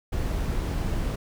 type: noise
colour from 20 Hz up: brown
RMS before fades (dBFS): -27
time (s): 0.12-1.16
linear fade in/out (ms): 10
effects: none